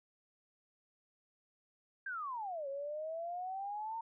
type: exponential two-way sweep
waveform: sine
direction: down then up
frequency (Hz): 1622 to 543 to 921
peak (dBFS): -38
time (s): 2.06-4.01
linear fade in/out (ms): 5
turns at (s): 2.68
effects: none